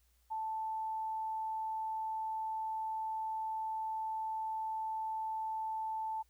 sine tone, 880 Hz, A5, in tune, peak -35 dBFS, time 0.3-6.23 s, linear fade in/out 20 ms, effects added 60 Hz sine -69 dBFS peak until 6.29 s + white hiss -75 dBFS RMS until 6.29 s

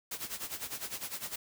white noise with tremolo, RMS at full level -37 dBFS, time 0.11-1.36 s, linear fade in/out 5 ms, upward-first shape sine, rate 9.9 Hz, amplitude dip 80%, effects none

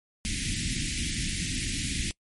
pink band-stop noise, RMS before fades -30 dBFS, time 0.25-2.11 s, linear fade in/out 0 ms, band 310 to 1900 Hz, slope 48 dB/octave, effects noise-tail reverb RT60 0.1 s tail -25 dB re dry + MP3 48 kbps

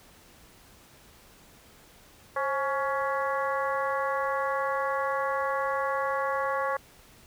harmonic tone with a mistuned harmonic, 279.8 Hz, C#4, 16 cents sharp, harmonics 2 / 3 / 4 / 5 / 6 / 7, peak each -30 / -34 / -30 / -38 / -36 / -40 dBFS, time 2.36-6.77 s, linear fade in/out 5 ms, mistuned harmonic 2, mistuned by -71 cents, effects pink hiss -55 dBFS RMS until 7.26 s

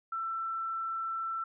sine tone, 1337 Hz, E6, 24 cents sharp, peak -32 dBFS, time 0.12-1.44 s, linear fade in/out 5 ms, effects none

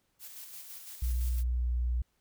blue noise with tremolo, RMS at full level -45 dBFS, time 0.19-1.44 s, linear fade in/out 50 ms, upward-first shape square, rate 5.9 Hz, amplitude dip 35%
sine tone with pitch glide, 61 to 60.58 Hz, B1 to B1, -21 to -33 cents, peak -27 dBFS, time 1.02-2.02 s, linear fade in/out 5 ms, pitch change -12 cents, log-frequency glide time 1.57-1.64 s
effects pink hiss -75 dBFS RMS until 2.2 s

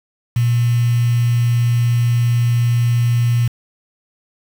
sine tone with quantisation, 119.3 Hz, A#2, 41 cents sharp, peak -12 dBFS, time 0.36-3.48 s, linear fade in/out 5 ms, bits 5, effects none

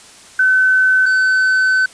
sine / triangle tone pair in turn, 1520 / 1520 Hz, F#6 / F#6, +46 / +46 cents, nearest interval unison, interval 0 cents, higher neither, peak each -9 dBFS, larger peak neither, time 0.39-1.06 / 1.06-1.86 s, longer second, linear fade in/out 5 ms, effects white hiss -41 dBFS RMS until 1.93 s + resampled to 22050 Hz

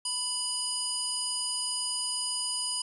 harmonic tone, 987.8 Hz, B5, in tune, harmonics 1 / 3 / 5 / 7 / 9 / 10, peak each -43 / -38 / -33 / -44 / -35 / -36 dBFS, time 0.05-2.82 s, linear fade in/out 5 ms, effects none

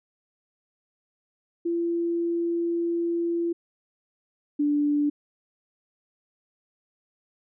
sine tone pair in turn, 339.9 / 292.5 Hz, F4 / D4, -47 / -7 cents, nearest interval minor third, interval 260 cents, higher first, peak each -23 / -20 dBFS, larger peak second, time 1.65-3.53 / 4.59-5.1 s, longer first, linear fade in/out 10 ms, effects none

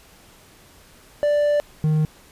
triangle tone pair in turn, 587.3 / 154.66 Hz, D5 / D#3, 0 / -10 cents, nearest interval octave + major seventh, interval 2310 cents, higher first, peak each -14 dBFS, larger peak neither, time 1.23-1.6 / 1.84-2.05 s, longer first, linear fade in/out 0 ms, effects pink hiss -50 dBFS RMS until 2.31 s + resampled to 32000 Hz

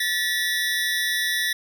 25% pulse tone pair together, 1758.3 / 1931 Hz, A6 / B6, -2 / -39 cents, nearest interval major second, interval 163 cents, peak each -21 dBFS, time 0-1.53 s, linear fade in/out 5 ms, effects none

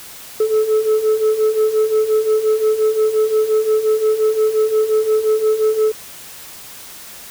sine beating tone pair, 429.8 / 435.5 Hz, A4 / A4, -41 / -18 cents, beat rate 5.7 Hz, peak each -16 / -12 dBFS, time 0.4-5.92 s, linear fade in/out 5 ms, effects tanh soft clip ceiling -10 dBFS + white hiss -36 dBFS RMS until 7.3 s

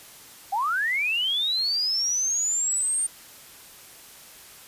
sine linear sweep, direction up, 740 to 8870 Hz, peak -22 dBFS, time 0.52-3.07 s, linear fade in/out 10 ms, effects white hiss -47 dBFS RMS until 4.67 s + resampled to 32000 Hz

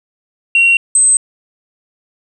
sine tone pair in turn, 2743 / 8220 Hz, F7 / C9, -32 / -32 cents, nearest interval octave + perfect fifth, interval 1900 cents, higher second, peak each -5 dBFS, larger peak neither, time 0.55-0.77 / 0.95-1.17 s, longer neither, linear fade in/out 2 ms, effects tanh soft clip ceiling -4 dBFS

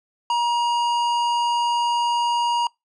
sine tone with tanh clipping, 950 Hz, A#5, 33 cents sharp, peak -20 dBFS, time 0.3-2.67 s, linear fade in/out 2 ms, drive 14 dB, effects noise-tail reverb RT60 0.2 s tail -26 dB re dry + resampled to 24000 Hz

